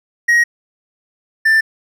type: tone pair in turn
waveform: triangle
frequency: 1888 / 1777.4 Hz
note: A#6 / A6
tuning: +22 / +17 cents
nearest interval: minor second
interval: 105 cents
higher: first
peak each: -7 dBFS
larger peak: neither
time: 0.28-0.44 / 1.45-1.61 s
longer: neither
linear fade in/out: 10 ms
effects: none